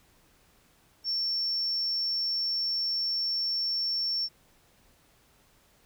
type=tone; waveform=sine; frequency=5440 Hz; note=F8; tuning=46 cents flat; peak=-25 dBFS; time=1.04-4.29 s; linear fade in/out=50 ms; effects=tanh soft clip ceiling -24 dBFS + pink hiss -63 dBFS RMS until 5.85 s